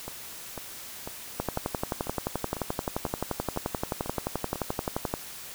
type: two click trains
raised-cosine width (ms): 1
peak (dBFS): -13 / -21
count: 44 / 10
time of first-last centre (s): 1.4-5.139 / 0.08-4.558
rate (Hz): 11.5 / 2.01
effects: white hiss -42 dBFS RMS until 5.54 s